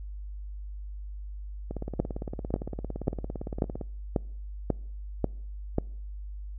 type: two click trains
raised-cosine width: 2 ms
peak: -11 / -21 dBFS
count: 8 / 38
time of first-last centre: 2-5.784 / 1.71-3.812 s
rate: 1.85 / 17.6 Hz
effects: noise-tail reverb RT60 0.7 s tail -26 dB re dry + added 50 Hz sine -36 dBFS peak until 6.58 s